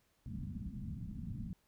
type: low-pass noise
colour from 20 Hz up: white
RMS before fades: -43 dBFS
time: 0.26-1.53 s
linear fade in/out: 0 ms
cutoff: 230 Hz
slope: 48 dB/octave
effects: pink hiss -75 dBFS RMS until 1.67 s